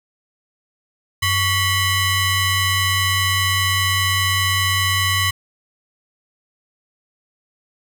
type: ring-modulated tone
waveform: 20% pulse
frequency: 1025 Hz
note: C6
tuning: 36 cents flat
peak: -8 dBFS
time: 1.22-5.31 s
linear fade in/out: 10 ms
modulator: 930 Hz
effects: none